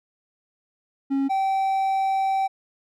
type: tone pair in turn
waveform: triangle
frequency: 273.5 / 773.6 Hz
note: C#4 / G5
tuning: -23 / -23 cents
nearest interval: octave + tritone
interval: 1800 cents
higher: second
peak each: -18 dBFS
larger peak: neither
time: 1.1-1.29 / 1.29-2.48 s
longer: second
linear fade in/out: 20 ms
effects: none